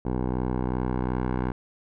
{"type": "tone with low-pass filter sweep", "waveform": "10% pulse", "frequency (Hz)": 62.7, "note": "B1", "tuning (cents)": 27, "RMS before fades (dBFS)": -27, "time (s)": [0.05, 1.52], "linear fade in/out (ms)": 5, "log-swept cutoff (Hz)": [730, 1300], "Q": 1.1, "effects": []}